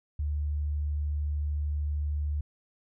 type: tone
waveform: sine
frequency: 73.9 Hz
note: D2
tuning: 11 cents sharp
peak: -27 dBFS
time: 0.19-2.41 s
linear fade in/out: 5 ms
effects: none